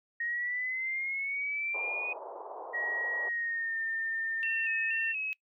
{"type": "linear sweep", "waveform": "sine", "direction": "up", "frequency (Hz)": [1864.7, 2489], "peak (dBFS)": -31, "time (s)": [0.2, 2.13], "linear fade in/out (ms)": 5}
{"type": "band-pass noise", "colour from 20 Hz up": "white", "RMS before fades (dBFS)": -43, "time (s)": [1.74, 3.29], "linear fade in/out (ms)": 5, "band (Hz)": [390, 1000], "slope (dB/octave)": 48}
{"type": "tone with pitch glide", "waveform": "sine", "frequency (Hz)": [1900, 1807.9], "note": ["A#6", "A6"], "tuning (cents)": [33, 46], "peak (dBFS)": -31, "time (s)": [2.73, 5.13], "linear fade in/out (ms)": 20, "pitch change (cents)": -87, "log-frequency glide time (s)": [3.22, 3.79]}
{"type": "tone with vibrato", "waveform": "sine", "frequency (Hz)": 2637, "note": "E7", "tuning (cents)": 0, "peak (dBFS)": -32, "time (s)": [4.43, 5.33], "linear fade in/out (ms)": 0, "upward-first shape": "square", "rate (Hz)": 2.1, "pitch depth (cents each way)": 50}
{"effects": ["noise-tail reverb RT60 0.1 s tail -23 dB re dry"]}